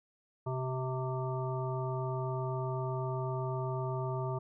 harmonic tone with a mistuned harmonic, 130 Hz, C3, 11 cents flat, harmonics 1 / 3 / 5 / 7 / 9, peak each -34 / -39 / -41 / -42 / -44 dBFS, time 0.46-4.39 s, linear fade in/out 10 ms, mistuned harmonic 3, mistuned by -18 cents, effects none

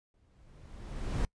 brown noise with exponential growth, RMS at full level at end -29 dBFS, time 0.14-1.25 s, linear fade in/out 1 ms, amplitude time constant 240 ms, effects noise-tail reverb RT60 0.1 s tail -25 dB re dry + resampled to 22050 Hz

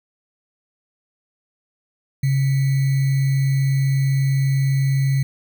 sine tone with sample-and-hold, 135.9 Hz, C#3, 34 cents flat, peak -15 dBFS, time 2.23-5.23 s, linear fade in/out 5 ms, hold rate 2100 Hz, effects none

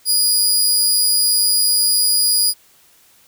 20% pulse tone, 4899 Hz, D#8, 28 cents flat, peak -7 dBFS, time 0.05-2.54 s, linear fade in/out 50 ms, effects white hiss -52 dBFS RMS until 3.27 s

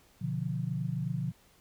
sine chord, B diminished, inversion none, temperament equal, 123.47 / 146.83 / 174.61 Hz, B2 / D3 / F3, 0 / 0 / 0 cents, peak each -35 / -34 / -35 dBFS, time 0.21-1.32 s, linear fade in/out 10 ms, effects pink hiss -63 dBFS RMS until 1.6 s

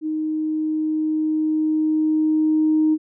sine tone with level ramp, 311 Hz, D#4, 1 cent flat, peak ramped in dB -21 to -13 dBFS, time 0.01-2.98 s, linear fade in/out 50 ms, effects tanh soft clip ceiling -9 dBFS

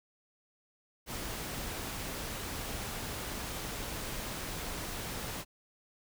pink noise, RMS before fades -39 dBFS, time 1.06-5.45 s, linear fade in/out 50 ms, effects none

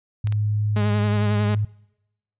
sine tone, 105.3 Hz, G#2, 24 cents sharp, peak -19 dBFS, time 0.24-1.65 s, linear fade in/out 5 ms
clicks, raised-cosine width 0.2 ms, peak -19 dBFS, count 2, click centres 0.272 / 0.324 s
sawtooth tone with vibrato, 207.7 Hz, G#3, in tune, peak -19 dBFS, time 0.76-1.55 s, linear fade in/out 5 ms, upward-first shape sine, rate 11 Hz, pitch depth 29 cents each way
effects noise-tail reverb RT60 0.9 s tail -25 dB re dry + resampled to 8000 Hz

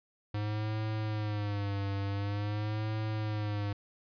square tone with vibrato, 103.83 Hz, G#2, in tune, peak -32 dBFS, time 0.34-3.73 s, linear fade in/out 5 ms, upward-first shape sine, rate 0.47 Hz, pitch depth 80 cents each way, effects resampled to 11025 Hz

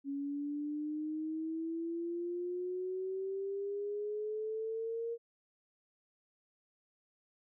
sine exponential sweep, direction up, 277.2 to 468.1 Hz, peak -35 dBFS, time 0.04-5.18 s, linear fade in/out 50 ms, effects none

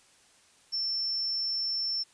sine tone, 5380 Hz, E8, 34 cents sharp, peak -28 dBFS, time 0.72-2.04 s, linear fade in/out 20 ms, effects white hiss -61 dBFS RMS until 2.13 s + resampled to 22050 Hz

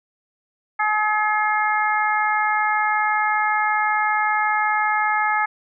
harmonic tone, 425.3 Hz, G#4, 41 cents sharp, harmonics 2 / 3 / 4 / 5, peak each -21 / -23 / -24 / -25 dBFS, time 0.79-5.46 s, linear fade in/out 10 ms, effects none

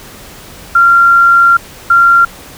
sine tone pair in turn, 1381 / 1381 Hz, F6 / F6, -20 / -20 cents, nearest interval unison, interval 0 cents, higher neither, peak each -3 dBFS, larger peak neither, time 0.75-1.57 / 1.9-2.25 s, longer first, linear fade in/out 5 ms, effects pink hiss -33 dBFS RMS until 2.57 s

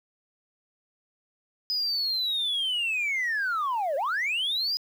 sine linear two-way sweep, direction down then up, 5030 to 523.3 to 5030 Hz, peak -23 dBFS, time 1.7-4.77 s, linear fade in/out 0 ms, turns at 3.96 s, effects tanh soft clip ceiling -23 dBFS + 9-bit

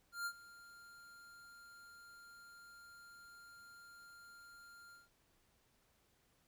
square tone with ADSR envelope, 1396.9 Hz, F6, in tune, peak -38 dBFS, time 0.12-5.09 s, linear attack 140 ms, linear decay 64 ms, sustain -19 dB, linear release 160 ms, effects pink hiss -75 dBFS RMS until 6.47 s

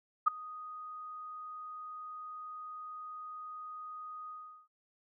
sine tone with ADSR envelope, 1244.5 Hz, D#6, in tune, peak -19 dBFS, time 0.26-4.68 s, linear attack 17 ms, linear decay 8 ms, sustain -23 dB, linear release 390 ms, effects none

